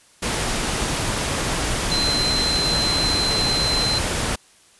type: tone in noise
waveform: sine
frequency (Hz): 4084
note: C8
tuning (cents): -43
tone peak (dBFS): -20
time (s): 1.91-3.99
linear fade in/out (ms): 10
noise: pink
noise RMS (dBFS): -23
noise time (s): 0.22-4.36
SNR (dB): 0
effects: white hiss -53 dBFS RMS until 4.79 s + resampled to 24000 Hz